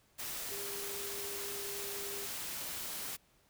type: tone in noise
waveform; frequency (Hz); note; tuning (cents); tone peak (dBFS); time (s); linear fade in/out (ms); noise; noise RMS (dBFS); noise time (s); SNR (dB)
sine; 402.2; G4; +44; -45; 0.5-2.27; 20; white; -41; 0.18-3.17; -7
effects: pink hiss -69 dBFS RMS until 3.49 s